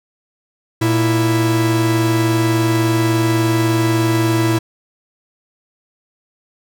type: tone pair together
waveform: 45% pulse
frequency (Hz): 116.54 / 329.6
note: A#2 / E4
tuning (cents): 0 / 0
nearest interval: octave + tritone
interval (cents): 1800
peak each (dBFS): -16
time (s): 0.81-4.59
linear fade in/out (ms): 10
effects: none